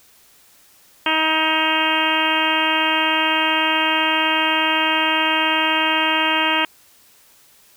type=harmonic tone with a mistuned harmonic; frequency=315.9 Hz; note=D#4; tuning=26 cents sharp; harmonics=1 / 2 / 3 / 4 / 5 / 6 / 7 / 8 / 9 / 10; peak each=-26 / -28 / -22 / -26 / -25 / -27 / -27 / -25 / -23 / -25 dBFS; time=1.06-6.65 s; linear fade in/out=2 ms; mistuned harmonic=9; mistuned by=-24 cents; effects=white hiss -52 dBFS RMS until 7.76 s